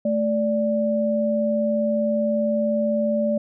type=tone pair together; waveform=sine; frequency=219.6 / 584.9 Hz; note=A3 / D5; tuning=-3 / -7 cents; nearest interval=octave + perfect fourth; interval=1696 cents; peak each=-22 / -21 dBFS; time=0.05-3.38 s; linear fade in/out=5 ms; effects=none